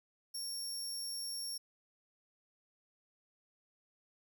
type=tone; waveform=25% pulse; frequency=5510 Hz; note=F8; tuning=24 cents flat; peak=-34 dBFS; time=0.34-1.58 s; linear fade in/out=10 ms; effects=none